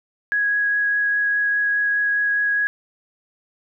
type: tone with vibrato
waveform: sine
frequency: 1661.2 Hz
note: G#6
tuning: in tune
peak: -17 dBFS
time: 0.32-2.67 s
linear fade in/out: 0 ms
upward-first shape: triangle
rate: 4.9 Hz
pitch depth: 9 cents each way
effects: none